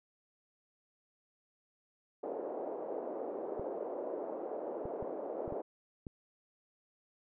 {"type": "band-pass noise", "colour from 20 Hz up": "white", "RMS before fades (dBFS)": -40, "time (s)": [2.23, 5.62], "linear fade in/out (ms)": 10, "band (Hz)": [340, 600], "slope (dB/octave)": 24}
{"type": "clicks", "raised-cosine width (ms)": 3, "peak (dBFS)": -30, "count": 6, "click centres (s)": [3.596, 4.855, 5.026, 5.478, 5.524, 6.068]}
{"effects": []}